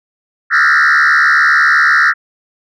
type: tone with frequency modulation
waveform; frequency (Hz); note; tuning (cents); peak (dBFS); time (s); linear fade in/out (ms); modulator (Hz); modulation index
sine; 1600; G6; +35; -4; 0.5-2.14; 50; 73.8; 4.1
effects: tanh soft clip ceiling -6 dBFS